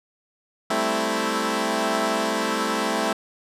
10% pulse chord, A minor seventh, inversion third, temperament equal, 196 / 220 / 261.6 / 329.6 Hz, G3 / A3 / C4 / E4, 0 / 0 / 0 / 0 cents, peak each -22 / -17 / -20 / -19 dBFS, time 0.7-3.13 s, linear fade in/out 5 ms, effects low-pass 10000 Hz 12 dB/octave

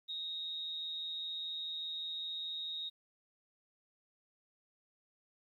sine tone with amplitude modulation, 3746 Hz, A#7, 8 cents sharp, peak -36 dBFS, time 0.08-2.9 s, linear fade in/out 20 ms, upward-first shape sine, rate 165 Hz, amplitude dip 45%, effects 12-bit

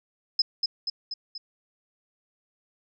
sine tone with echo, 5100 Hz, D#8, 42 cents sharp, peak -18 dBFS, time 0.39-0.42 s, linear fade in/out 5 ms, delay 240 ms, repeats 4, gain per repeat -4 dB, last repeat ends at 1.38 s, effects none

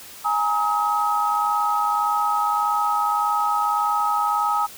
sine chord, Ab suspended second, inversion none, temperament equal with one note detuned, 830.6 / 932.3 / 1272.1 Hz, Ab5 / Bb5 / Eb6, 0 / 0 / +38 cents, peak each -23 / -26 / -21 dBFS, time 0.24-4.67 s, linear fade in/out 20 ms, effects white hiss -41 dBFS RMS until 4.77 s

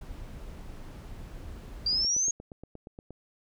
brown noise, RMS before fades -42 dBFS, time 0.01-2.05 s, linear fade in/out 5 ms
sine exponential sweep, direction up, 4699 to 6645 Hz, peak -24 dBFS, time 1.86-2.31 s, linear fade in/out 5 ms
click train, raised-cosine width 2 ms, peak -30 dBFS, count 11, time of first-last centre 1.93-3.106 s, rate 8.5 Hz
effects none

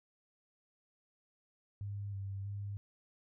sine tone with pitch steps, 101.1 / 98.1 / 100.9 Hz, G#2 / G2 / G#2, -46 / +2 / -49 cents, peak -38 dBFS, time 1.81-2.77 s, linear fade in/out 0 ms, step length 320 ms, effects none

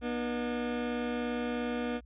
25% pulse tone pair together, 241.5 / 304.3 Hz, B3 / D#4, -39 / -38 cents, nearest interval major third, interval 401 cents, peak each -28 / -36 dBFS, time 0.01-2.01 s, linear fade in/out 50 ms, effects added 60 Hz sine -51 dBFS peak until 2.05 s + resampled to 8000 Hz

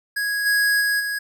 square tone with level steps, 1659 Hz, G#6, 2 cents flat, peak -22 / -17 / -19 / -24 dBFS, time 0.16-1.19 s, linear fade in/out 10 ms, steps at 0.45 / 0.8 / 0.99 s, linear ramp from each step 20 ms, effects none

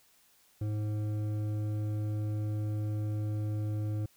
sine tone with hard clipping, 105.9 Hz, G#2, 34 cents sharp, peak -32 dBFS, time 0.61-4.06 s, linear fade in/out 5 ms, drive 9 dB, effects white hiss -65 dBFS RMS until 4.16 s

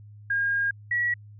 sine tone pair in turn, 1620 / 1926.5 Hz, G#6 / B6, -43 / -44 cents, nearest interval minor third, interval 299 cents, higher second, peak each -22 dBFS, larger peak neither, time 0.3-0.71 / 0.91-1.14 s, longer first, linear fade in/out 5 ms, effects added 104 Hz sine -44 dBFS peak until 1.39 s

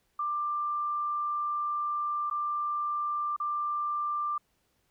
sine tone with dropouts, 1185 Hz, D6, 15 cents sharp, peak -28 dBFS, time 0.19-4.38 s, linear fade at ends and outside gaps 5 ms, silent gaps 2.3-2.31 / 3.364-3.4 s, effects pink hiss -73 dBFS RMS until 4.9 s

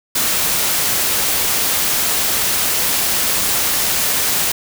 white noise, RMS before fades -17 dBFS, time 0.15-4.52 s, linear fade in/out 5 ms, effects none

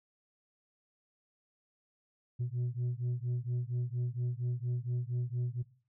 sine beating tone pair, 120.6 / 124.9 Hz, B2 / B2, -41 / +20 cents, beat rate 4.3 Hz, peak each -33 / -33 dBFS, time 2.39-5.63 s, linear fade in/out 20 ms, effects noise-tail reverb RT60 0.4 s tail -17 dB re dry + tanh soft clip ceiling -29 dBFS

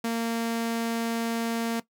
sawtooth tone, 230 Hz, A#3, 23 cents flat, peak -22 dBFS, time 0.04-1.8 s, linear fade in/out 5 ms, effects noise-tail reverb RT60 0.1 s tail -17 dB re dry

